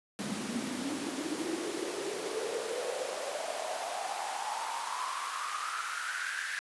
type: noise with high-pass filter sweep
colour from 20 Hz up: pink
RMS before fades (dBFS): -36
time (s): 0.19-6.59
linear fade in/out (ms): 0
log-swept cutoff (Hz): 210 to 1700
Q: 7.3
effects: resampled to 24000 Hz